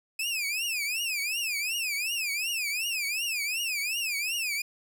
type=tone with vibrato; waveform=sawtooth; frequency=2534 Hz; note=D#7; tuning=31 cents sharp; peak=-25 dBFS; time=0.19-4.62 s; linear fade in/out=5 ms; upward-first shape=triangle; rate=2.7 Hz; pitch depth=240 cents each way; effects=none